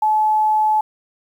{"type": "tone", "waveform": "sine", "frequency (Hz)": 860, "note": "A5", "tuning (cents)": -40, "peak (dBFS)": -13, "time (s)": [0.02, 0.81], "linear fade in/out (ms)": 5, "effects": ["8-bit"]}